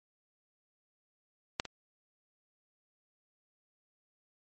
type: clicks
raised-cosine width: 0.2 ms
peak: -11 / -23 dBFS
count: 2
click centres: 1.599 / 1.653 s
effects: MP3 32 kbps